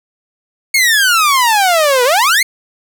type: exponential two-way sweep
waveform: sawtooth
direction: down then up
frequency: 2216 to 477.6 to 2216 Hz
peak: -5 dBFS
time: 0.74-2.43 s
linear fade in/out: 5 ms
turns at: 2.04 s
effects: none